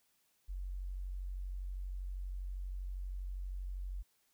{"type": "tone", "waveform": "sine", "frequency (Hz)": 46.27, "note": "F#1", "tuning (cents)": 1, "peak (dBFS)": -38, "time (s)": [0.48, 4.03], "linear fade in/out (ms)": 20, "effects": ["white hiss -75 dBFS RMS until 4.33 s"]}